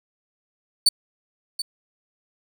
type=tone with echo; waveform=35% pulse; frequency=4514 Hz; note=C#8; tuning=31 cents sharp; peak=-11 dBFS; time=0.86-0.89 s; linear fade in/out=5 ms; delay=730 ms; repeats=1; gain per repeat=-12 dB; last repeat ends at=1.62 s; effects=none